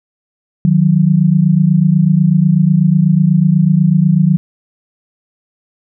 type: tone pair together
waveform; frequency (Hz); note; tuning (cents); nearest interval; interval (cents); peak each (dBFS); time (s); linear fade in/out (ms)
sine; 155 / 183.11; D#3 / F#3; -6 / -18; minor third; 288; -10; 0.65-4.37; 0
effects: none